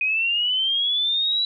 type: linear sweep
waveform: sine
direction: up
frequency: 2484 to 3947 Hz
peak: -19 dBFS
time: 0.01-1.45 s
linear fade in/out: 2 ms
effects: none